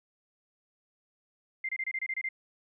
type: tone bursts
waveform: sine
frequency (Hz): 2093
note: C7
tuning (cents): 0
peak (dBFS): -30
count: 9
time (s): 1.64-2.289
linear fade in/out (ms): 5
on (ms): 49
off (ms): 26
effects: none